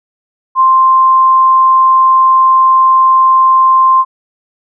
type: tone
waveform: sine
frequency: 1050 Hz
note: C6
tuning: 6 cents sharp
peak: -4 dBFS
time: 0.55-4.05 s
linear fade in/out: 50 ms
effects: none